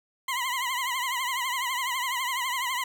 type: tone with vibrato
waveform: 20% pulse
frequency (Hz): 1015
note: B5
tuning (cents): +47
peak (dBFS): -22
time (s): 0.28-2.84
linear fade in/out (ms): 5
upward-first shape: triangle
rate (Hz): 12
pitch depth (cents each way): 120
effects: 9-bit